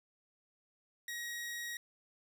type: tone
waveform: sawtooth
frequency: 1895 Hz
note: A#6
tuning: 28 cents sharp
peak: -36 dBFS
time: 1.08-1.77 s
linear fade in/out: 2 ms
effects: none